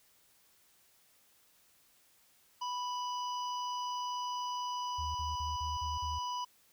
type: harmonic tone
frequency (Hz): 987.8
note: B5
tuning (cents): 0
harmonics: 1 / 3 / 5 / 6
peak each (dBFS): -35 / -45 / -49 / -51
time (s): 2.61-6.45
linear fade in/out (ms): 10
type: tone bursts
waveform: sine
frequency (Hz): 78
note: D#2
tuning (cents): +5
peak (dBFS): -38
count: 6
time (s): 4.98-6.19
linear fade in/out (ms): 10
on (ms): 170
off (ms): 38
effects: white hiss -67 dBFS RMS until 6.72 s